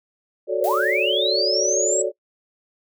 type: chord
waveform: sine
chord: D major seventh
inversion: first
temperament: equal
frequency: 370 / 440 / 554.4 / 587.3 Hz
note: F#4 / A4 / C#5 / D5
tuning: 0 / 0 / 0 / 0 cents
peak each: -25 dBFS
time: 0.47-2.12 s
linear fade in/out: 50 ms
type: linear sweep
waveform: sine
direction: up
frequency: 440 to 7800 Hz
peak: -20 dBFS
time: 0.61-2.02 s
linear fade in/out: 5 ms
type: noise with exponential decay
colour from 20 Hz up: blue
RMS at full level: -33 dBFS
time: 0.64-1.61 s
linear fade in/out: 0 ms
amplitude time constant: 210 ms
effects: noise-tail reverb RT60 0.1 s tail -22 dB re dry